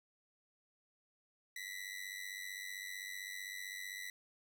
sawtooth ring-modulated tone, 1975.5 Hz, B6, in tune, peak -37 dBFS, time 1.56-4.1 s, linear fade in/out 2 ms, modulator 47.8 Hz, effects none

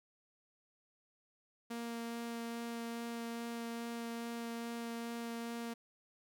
sawtooth tone with vibrato, 233.1 Hz, A#3, in tune, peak -36 dBFS, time 1.7-5.74 s, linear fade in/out 10 ms, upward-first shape sine, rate 2.4 Hz, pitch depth 8 cents each way, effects none

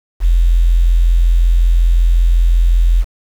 sine tone with quantisation, 42.71 Hz, F1, 38 cents flat, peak -7 dBFS, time 0.2-3.05 s, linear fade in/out 50 ms, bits 6, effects none

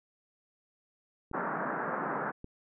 clicks, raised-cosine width 3 ms, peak -30 dBFS, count 2, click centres 1.314 / 2.444 s
white band-pass noise, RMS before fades -34 dBFS, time 1.33-2.32 s, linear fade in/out 20 ms, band 150 to 1600 Hz, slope 48 dB/octave
effects none

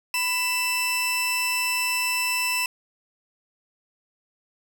sawtooth tone pair together, 995 / 2656 Hz, B5 / E7, +13 / +12 cents, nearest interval octave + perfect fourth, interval 1699 cents, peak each -26 / -20 dBFS, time 0.14-2.66 s, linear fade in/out 2 ms, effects none

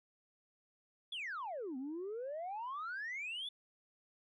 sine exponential two-way sweep, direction down then up, 3542 to 250 to 3542 Hz, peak -38 dBFS, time 1.12-3.49 s, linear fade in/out 5 ms, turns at 1.77 s, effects tanh soft clip ceiling -37 dBFS

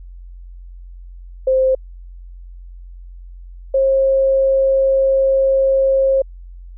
sine tone pair in turn, 523.3 / 537.1 Hz, C5 / C5, 0 / +45 cents, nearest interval unison, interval 45 cents, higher second, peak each -11 dBFS, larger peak neither, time 1.47-1.75 / 3.74-6.22 s, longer second, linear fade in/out 5 ms, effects added 44 Hz sine -33 dBFS peak until 6.77 s

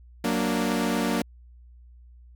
sawtooth chord, Gb augmented, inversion none, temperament equal, 185 / 233.1 / 293.7 Hz, Gb3 / Bb3 / D4, 0 / 0 / 0 cents, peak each -25 / -22 / -25 dBFS, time 0.24-1.22 s, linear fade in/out 5 ms, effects added 60 Hz sine -47 dBFS peak until 2.35 s

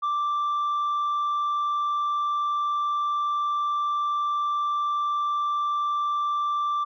sine tone, 1174.7 Hz, D6, in tune, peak -20 dBFS, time 0.02-6.85 s, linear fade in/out 20 ms, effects tanh soft clip ceiling -22 dBFS

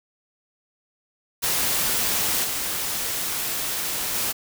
white noise with level steps, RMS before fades -23 / -27 / -25 dBFS, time 1.42-4.33 s, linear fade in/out 20 ms, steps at 2.43 / 4.13 s, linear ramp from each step 20 ms, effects none

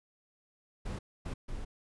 brown noise bursts at uneven times, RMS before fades -38 dBFS, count 3, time 0.85-0.99 / 1.25-1.34 / 1.48-1.65 s, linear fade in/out 10 ms, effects resampled to 24000 Hz

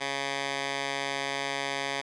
10% pulse tone with band-pass filter, 138.59 Hz, C#3, in tune, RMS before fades -32 dBFS, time 0-2.02 s, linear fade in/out 20 ms, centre 2600 Hz, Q 0.7, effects resampled to 24000 Hz

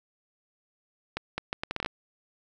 accelerating click train, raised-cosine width 0.3 ms, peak -14 dBFS, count 10, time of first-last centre 1.17-1.861 s, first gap 210 ms, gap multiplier 0.71, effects none

